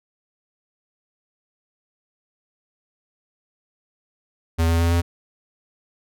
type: tone with pitch steps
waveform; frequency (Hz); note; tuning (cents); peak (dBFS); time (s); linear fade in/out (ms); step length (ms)
square; 82.41 / 83.42 / 84.43 / 85.46; E2 / E2 / E2 / F2; 0 / +21 / +42 / -37; -17; 4.58-5.02; 20; 110
effects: none